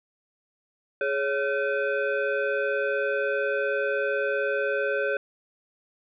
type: tone with frequency modulation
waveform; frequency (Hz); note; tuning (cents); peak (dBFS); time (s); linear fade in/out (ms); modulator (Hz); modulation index
sine; 554.4; C#5; 0; -23; 1.01-5.17; 2; 973; 1.3
effects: none